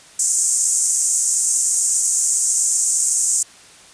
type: band-pass noise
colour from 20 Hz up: white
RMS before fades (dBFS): -18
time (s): 0.19-3.43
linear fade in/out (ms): 5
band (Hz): 6600 to 8800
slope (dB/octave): 48
effects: white hiss -45 dBFS RMS until 3.93 s + resampled to 22050 Hz